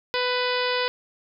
harmonic tone, 497.2 Hz, B4, 12 cents sharp, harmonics 1 / 2 / 3 / 4 / 5 / 6 / 7 / 8 / 9 / 10, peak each -26 / -29 / -31 / -32 / -33 / -34 / -34 / -35 / -36 / -36 dBFS, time 0.14-0.88 s, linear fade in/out 0 ms, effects none

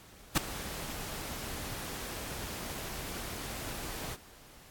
pink noise with ADSR envelope, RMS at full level -22 dBFS, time 0.35-4.17 s, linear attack 25 ms, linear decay 4 ms, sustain -18 dB, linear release 38 ms, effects pink hiss -55 dBFS RMS until 4.7 s + AAC 64 kbps

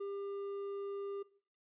sine tone with hard clipping, 399 Hz, G4, 31 cents sharp, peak -40 dBFS, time 0-1.23 s, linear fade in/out 10 ms, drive 5 dB, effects noise-tail reverb RT60 0.5 s tail -20 dB re dry + resampled to 8000 Hz

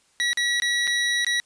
25% pulse tone with dropouts, 1926 Hz, B6, 44 cents flat, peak -17 dBFS, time 0.2-1.4 s, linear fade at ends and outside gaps 0 ms, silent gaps 0.331-0.373 / 0.6-0.621 / 0.871-0.876 / 1.247-1.266 s, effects white hiss -62 dBFS RMS until 1.45 s + resampled to 22050 Hz

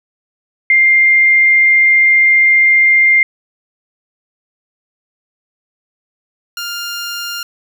sine / 15% pulse tone pair in turn, 2105 / 1402.4 Hz, C7 / F6, +10 / +7 cents, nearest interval perfect fifth, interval 703 cents, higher first, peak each -6 / -14 dBFS, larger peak first, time 0.7-3.23 / 6.57-7.43 s, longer first, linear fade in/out 2 ms, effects none

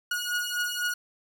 sawtooth beating tone pair, 1447 / 1451 Hz, F#6 / F#6, -39 / -34 cents, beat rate 4 Hz, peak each -27 dBFS, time 0.11-0.94 s, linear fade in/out 5 ms, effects none

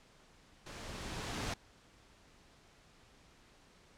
pink noise with level ramp, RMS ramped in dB -48 to -37 dBFS, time 0.66-1.54 s, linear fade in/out 5 ms, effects pink hiss -63 dBFS RMS until 3.97 s + low-pass 7000 Hz 12 dB/octave

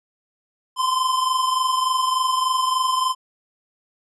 square tone pair together, 1027.6 / 1051 Hz, C6 / C6, -32 / +7 cents, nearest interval unison, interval 39 cents, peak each -20 / -26 dBFS, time 0.76-3.15 s, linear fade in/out 50 ms, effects resampled to 24000 Hz

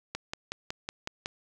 click train, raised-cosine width 0.2 ms, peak -16 dBFS, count 7, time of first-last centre 0.15-1.259 s, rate 5.41 Hz, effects none

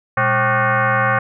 sine tone with frequency modulation, 207.5 Hz, G#3, 1 cent flat, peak -13 dBFS, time 0.17-1.19 s, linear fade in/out 5 ms, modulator 328 Hz, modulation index 5.1, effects none

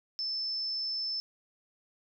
sine tone, 5274 Hz, E8, in tune, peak -31 dBFS, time 0.19-1.2 s, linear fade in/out 0 ms, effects none

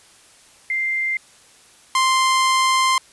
sine / sawtooth tone pair in turn, 2093 / 1046.5 Hz, C7 / C6, 0 / 0 cents, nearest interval octave, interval 1200 cents, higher first, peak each -19 / -11 dBFS, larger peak second, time 0.7-1.17 / 1.95-2.98 s, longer second, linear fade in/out 2 ms, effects white hiss -50 dBFS RMS until 3.12 s + resampled to 24000 Hz

